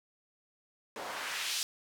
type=noise with band-pass filter sweep; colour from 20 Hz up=white; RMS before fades=-37 dBFS; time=0.96-1.63 s; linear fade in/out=0 ms; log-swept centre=530 to 4900 Hz; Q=1.1; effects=none